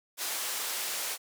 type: band-pass noise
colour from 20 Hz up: white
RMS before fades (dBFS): -34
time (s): 0.17-1.18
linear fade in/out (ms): 50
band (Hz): 450 to 13000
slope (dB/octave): 12
effects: none